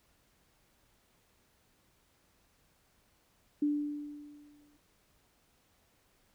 sine tone with exponential decay, 293.7 Hz, D4, in tune, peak -25 dBFS, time 3.62-4.77 s, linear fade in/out 5 ms, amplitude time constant 250 ms, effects pink hiss -70 dBFS RMS until 6.34 s

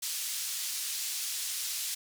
pink band-pass noise, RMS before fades -35 dBFS, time 0.02-1.95 s, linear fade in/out 10 ms, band 4400 to 14000 Hz, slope 12 dB/octave, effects none

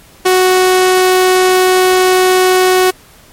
sawtooth tone, 370 Hz, F#4, in tune, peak -3 dBFS, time 0.25-2.91 s, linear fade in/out 10 ms, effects pink hiss -42 dBFS RMS until 3.32 s + MP3 64 kbps

